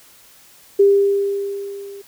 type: tone with level ramp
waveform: sine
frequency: 399 Hz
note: G4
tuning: 31 cents sharp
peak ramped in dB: -7 to -33 dBFS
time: 0.79-2.02 s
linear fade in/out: 10 ms
effects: white hiss -48 dBFS RMS until 2.07 s